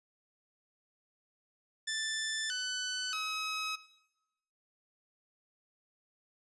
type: tone with pitch steps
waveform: 15% pulse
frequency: 1763 / 1499.7 / 1275.8 Hz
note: A6 / F#6 / D#6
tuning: +3 / +23 / +43 cents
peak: -27 dBFS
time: 1.87-3.76 s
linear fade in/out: 10 ms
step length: 630 ms
effects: noise-tail reverb RT60 0.9 s tail -18 dB re dry + resampled to 24000 Hz